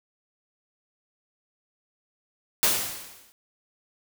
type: noise with exponential decay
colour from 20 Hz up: white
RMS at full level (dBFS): -19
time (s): 2.63-3.32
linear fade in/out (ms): 0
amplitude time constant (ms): 150
effects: none